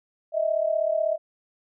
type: tone pair together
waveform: sine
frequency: 621 / 657.1 Hz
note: D#5 / E5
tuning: -3 / -6 cents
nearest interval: minor second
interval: 97 cents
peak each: -24 dBFS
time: 0.32-1.18 s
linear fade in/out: 50 ms
effects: none